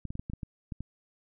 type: clicks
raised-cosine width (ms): 5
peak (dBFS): -24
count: 9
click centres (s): 0.053 / 0.105 / 0.154 / 0.195 / 0.299 / 0.335 / 0.432 / 0.722 / 0.806
effects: none